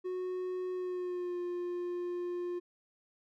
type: tone with pitch glide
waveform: triangle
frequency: 366.7 to 353.2 Hz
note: F#4 to F4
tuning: -15 to +20 cents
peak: -32 dBFS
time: 0.04-2.6 s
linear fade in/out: 20 ms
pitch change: -65 cents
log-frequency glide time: 0.73-1.39 s
effects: none